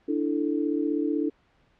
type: chord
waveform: sine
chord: D suspended second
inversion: none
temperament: equal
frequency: 293.7 / 329.6 / 440 Hz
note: D4 / E4 / A4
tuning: 0 / 0 / 0 cents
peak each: -26 / -28 / -31 dBFS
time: 0.08-1.3 s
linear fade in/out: 10 ms
effects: pink hiss -64 dBFS RMS until 1.79 s + low-pass 3000 Hz 12 dB/octave